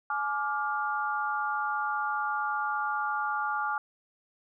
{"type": "chord", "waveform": "sine", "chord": "D diminished", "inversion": "second", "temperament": "just", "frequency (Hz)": [845.8, 1174.7, 1409.6], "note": ["Ab5", "D6", "F6"], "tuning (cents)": [31, 0, 16], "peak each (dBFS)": -32, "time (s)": [0.1, 3.78], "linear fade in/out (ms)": 2, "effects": []}